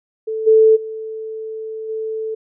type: tone with level steps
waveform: sine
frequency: 440 Hz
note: A4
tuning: in tune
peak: -20 / -7 / -25 / -21 dBFS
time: 0.27-2.35 s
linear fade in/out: 10 ms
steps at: 0.46 / 0.75 / 1.88 s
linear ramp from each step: 20 ms
effects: none